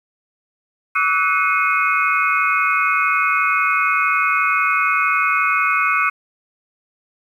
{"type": "tone cluster", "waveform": "sine", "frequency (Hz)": [1137, 1288, 1482, 2174, 2498], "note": ["C#6", "E6", "F#6", "C#7", "D#7"], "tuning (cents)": [44, -41, 2, -34, 6], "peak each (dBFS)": -21, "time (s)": [0.95, 6.1], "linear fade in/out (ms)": 10, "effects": ["8-bit"]}